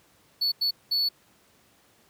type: tone bursts at uneven times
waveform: triangle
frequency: 4435 Hz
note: C#8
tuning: in tune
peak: -21 dBFS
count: 3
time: 0.41-0.52 / 0.61-0.71 / 0.91-1.09 s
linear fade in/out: 10 ms
effects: pink hiss -61 dBFS RMS until 2.09 s + high-pass 100 Hz 12 dB/octave